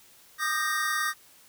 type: chord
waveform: square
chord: Eb major seventh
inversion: third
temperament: equal with one note detuned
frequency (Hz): 1204.9 / 1244.5 / 1568 / 1864.7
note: D6 / Eb6 / G6 / Bb6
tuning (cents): +44 / 0 / 0 / 0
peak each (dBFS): -33 / -34 / -33 / -30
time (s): 0.38-1.14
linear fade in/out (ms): 50
effects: white hiss -56 dBFS RMS until 1.48 s